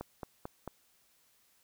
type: click train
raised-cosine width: 1 ms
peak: -25 dBFS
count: 4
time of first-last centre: 0.01-0.677 s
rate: 4.5 Hz
effects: white hiss -69 dBFS RMS until 1.63 s